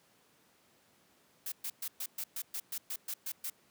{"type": "noise bursts", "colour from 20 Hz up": "blue", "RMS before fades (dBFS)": -38, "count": 12, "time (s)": [1.46, 3.5], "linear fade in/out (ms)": 5, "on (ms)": 60, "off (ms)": 120, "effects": ["pink hiss -67 dBFS RMS until 3.7 s", "high-pass 150 Hz 12 dB/octave"]}